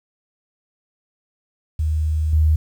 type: tone with level steps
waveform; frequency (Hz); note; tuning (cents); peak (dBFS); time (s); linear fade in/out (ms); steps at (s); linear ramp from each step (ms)
sine; 77.78; D#2; 0; -17 / -12; 1.79-2.56; 5; 2.33; 2
effects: 8-bit